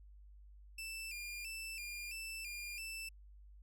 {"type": "tone with vibrato", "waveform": "sawtooth", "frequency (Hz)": 2528, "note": "D#7", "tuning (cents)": 27, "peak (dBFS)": -40, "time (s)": [0.78, 3.09], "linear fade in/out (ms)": 5, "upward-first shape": "square", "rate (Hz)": 1.5, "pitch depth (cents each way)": 84, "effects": ["added 50 Hz sine -55 dBFS peak until 3.62 s"]}